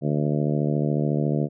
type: harmonic tone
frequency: 74 Hz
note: D2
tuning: 14 cents sharp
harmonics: 2 / 3 / 4 / 5 / 6 / 7 / 8 / 9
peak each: -23 / -27 / -29 / -31 / -33 / -34 / -35 / -36 dBFS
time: 0.01-1.49 s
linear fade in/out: 50 ms
effects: none

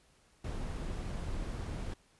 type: noise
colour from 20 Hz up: brown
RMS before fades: -38 dBFS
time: 0.44-1.94 s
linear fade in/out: 5 ms
effects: pink hiss -67 dBFS RMS until 2.19 s + resampled to 24000 Hz

